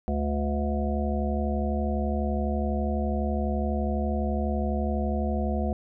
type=harmonic tone with a mistuned harmonic; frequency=72 Hz; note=D2; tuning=34 cents flat; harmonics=1 / 3 / 5 / 7 / 9 / 10; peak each=-27 / -29 / -36 / -36 / -35 / -35 dBFS; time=0.08-5.73 s; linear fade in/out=0 ms; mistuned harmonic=1; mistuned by=-21 cents; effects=none